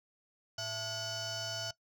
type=tone with frequency modulation; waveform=sine; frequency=2986 Hz; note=F#7; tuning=15 cents sharp; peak=-33 dBFS; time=0.58-1.71 s; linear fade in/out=5 ms; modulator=774 Hz; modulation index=4; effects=noise-tail reverb RT60 0.1 s tail -21 dB re dry + tanh soft clip ceiling -35 dBFS